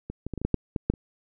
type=clicks; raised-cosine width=3 ms; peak=-21 / -19 / -19 / -20 / -21 / -11 / -8 / -13 / -8 / -27 dBFS; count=10; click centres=0.1 / 0.266 / 0.337 / 0.377 / 0.416 / 0.45 / 0.543 / 0.762 / 0.9 / 0.938 s; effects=none